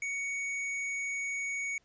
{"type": "tone", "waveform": "square", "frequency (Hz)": 2234, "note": "C#7", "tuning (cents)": 13, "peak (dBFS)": -33, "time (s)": [0.02, 1.78], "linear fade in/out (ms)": 2, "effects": ["pink hiss -70 dBFS RMS until 1.84 s", "resampled to 16000 Hz"]}